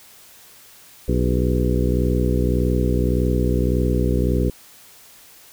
harmonic tone with a mistuned harmonic, 61.74 Hz, B1, in tune, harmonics 1 / 2 / 3 / 4 / 5 / 6 / 7 / 8, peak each -20 / -23 / -25 / -26 / -27 / -28 / -28 / -29 dBFS, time 1.08-4.5 s, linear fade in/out 5 ms, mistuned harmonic 7, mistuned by -73 cents, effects white hiss -47 dBFS RMS until 5.52 s

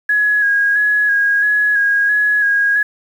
sine tone with vibrato, 1661.2 Hz, G#6, in tune, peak -11 dBFS, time 0.09-2.83 s, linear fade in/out 5 ms, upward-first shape square, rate 1.5 Hz, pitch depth 23 cents each way, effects 7-bit

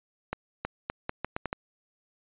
accelerating click train, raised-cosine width 0.5 ms, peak -15 dBFS, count 8, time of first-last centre 0.33-1.529 s, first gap 320 ms, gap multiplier 0.78, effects resampled to 8000 Hz

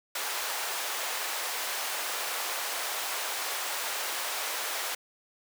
pink high-pass noise, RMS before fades -33 dBFS, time 0.15-4.95 s, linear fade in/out 5 ms, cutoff 660 Hz, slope 12 dB/octave, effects high-pass 400 Hz 12 dB/octave

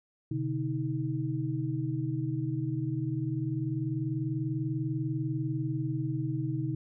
sine tone cluster, 126.9 / 147.1 / 316.6 Hz, B2 / D3 / D#4, +47 / +3 / +30 cents, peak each -32 / -34 / -34 dBFS, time 0.31-6.75 s, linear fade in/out 5 ms, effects none

